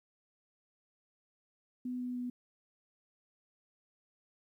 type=tone with pitch steps; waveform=sine; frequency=249.9 / 248.3 / 246.7 Hz; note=B3 / B3 / B3; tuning=+21 / +9 / -2 cents; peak=-35 dBFS; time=1.85-2.3 s; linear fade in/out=5 ms; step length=150 ms; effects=12-bit